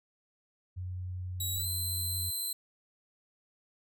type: tone with vibrato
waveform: sine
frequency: 91.1 Hz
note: F#2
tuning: 26 cents flat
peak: -35 dBFS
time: 0.76-2.31 s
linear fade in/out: 20 ms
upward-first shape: triangle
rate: 19 Hz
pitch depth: 13 cents each way
type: tone with pitch glide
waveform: 5% pulse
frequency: 3863 to 4074 Hz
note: B7 to C8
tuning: -39 to -47 cents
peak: -26 dBFS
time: 1.4-2.53 s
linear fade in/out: 5 ms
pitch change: +92 cents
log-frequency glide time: 1.54-1.67 s
effects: none